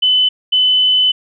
sine tone pair in turn, 3017 / 3017 Hz, F#7 / F#7, +33 / +33 cents, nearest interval unison, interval 0 cents, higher neither, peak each -9 dBFS, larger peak neither, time 0.02-0.29 / 0.52-1.12 s, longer second, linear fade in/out 10 ms, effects none

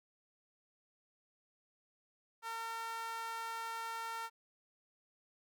sawtooth tone with high-pass filter, 455.2 Hz, A#4, 41 cents flat, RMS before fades -42 dBFS, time 2.42-4.3 s, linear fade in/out 50 ms, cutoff 1100 Hz, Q 6.3, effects none

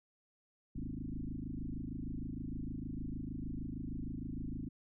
sine tone with frequency modulation, 146.83 Hz, D3, in tune, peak -38 dBFS, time 0.75-4.69 s, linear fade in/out 10 ms, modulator 26.5 Hz, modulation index 5.5, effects none

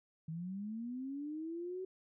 sine linear sweep, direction up, 155.56 to 379.1 Hz, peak -39 dBFS, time 0.28-1.85 s, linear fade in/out 5 ms, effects none

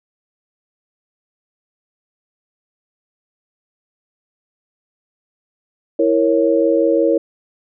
sine chord, A# diminished, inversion second, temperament equal with one note detuned, 329.6 / 466.2 / 551.8 Hz, E4 / A#4 / C#5, 0 / 0 / -8 cents, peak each -16 dBFS, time 5.99-7.18 s, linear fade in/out 5 ms, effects none

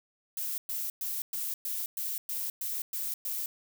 violet noise bursts, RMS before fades -34 dBFS, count 10, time 0.37-3.46 s, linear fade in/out 2 ms, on 210 ms, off 110 ms, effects none

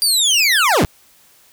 25% pulse linear sweep, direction down, 4793 to 43.65 Hz, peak -8 dBFS, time 0.02-0.85 s, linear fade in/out 0 ms, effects white hiss -51 dBFS RMS until 1.52 s

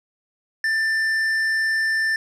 sine tone with tanh clipping, 1779 Hz, A6, 19 cents sharp, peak -20 dBFS, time 0.64-2.16 s, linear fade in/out 2 ms, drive 8 dB, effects none

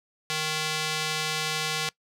square tone with band-pass filter, 155.56 Hz, D#3, in tune, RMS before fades -29 dBFS, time 0.3-1.89 s, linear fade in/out 0 ms, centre 4100 Hz, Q 0.82, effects noise-tail reverb RT60 0.1 s tail -22 dB re dry

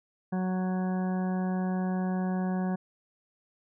harmonic tone, 185 Hz, F#3, in tune, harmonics 1 / 2 / 3 / 4 / 5 / 6 / 8 / 9, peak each -27 / -39 / -42 / -39 / -46 / -48 / -50 / -48 dBFS, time 0.32-2.76 s, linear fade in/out 10 ms, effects none

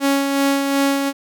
sawtooth tone with tremolo, 277.2 Hz, C#4, in tune, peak -10 dBFS, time 0-1.13 s, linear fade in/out 50 ms, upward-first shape sine, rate 2.7 Hz, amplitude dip 40%, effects none

